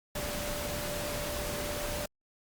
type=tone in noise; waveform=sine; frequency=587.3 Hz; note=D5; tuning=in tune; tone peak=-38 dBFS; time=0.15-2.06 s; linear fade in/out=5 ms; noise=pink; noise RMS=-36 dBFS; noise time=0.15-2.06 s; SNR=-5 dB; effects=Opus 48 kbps